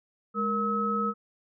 sine tone cluster, 208.7 / 467.2 / 1287 Hz, G#3 / A#4 / E6, +9 / +4 / -42 cents, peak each -30 / -33 / -27 dBFS, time 0.34-1.14 s, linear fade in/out 50 ms, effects none

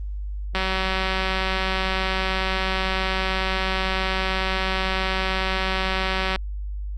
click train, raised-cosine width 0.3 ms, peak -8 dBFS, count 1099, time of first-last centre 0.55-6.36 s, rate 189 Hz, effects added 50 Hz sine -27 dBFS peak until 6.97 s + Opus 24 kbps

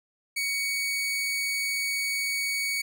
sawtooth tone, 2241 Hz, C#7, 18 cents sharp, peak -23 dBFS, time 0.36-2.82 s, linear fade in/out 10 ms, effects none

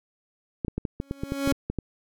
clicks, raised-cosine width 3 ms, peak -15 dBFS, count 12, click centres 0.648 / 0.682 / 0.78 / 0.852 / 1.001 / 1.111 / 1.235 / 1.321 / 1.475 / 1.523 / 1.7 / 1.787 s
30% pulse tone with exponential growth, 277.2 Hz, C#4, in tune, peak -17 dBFS, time 1.01-1.52 s, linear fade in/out 2 ms, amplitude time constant 110 ms
effects none

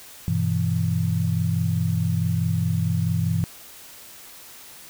sine chord, E minor, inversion first, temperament just, 98.89 / 123.61 / 164.81 Hz, G2 / B2 / E3, +16 / +2 / 0 cents, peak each -24 / -26 / -23 dBFS, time 0.28-3.44 s, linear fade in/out 0 ms, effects white hiss -44 dBFS RMS until 4.89 s

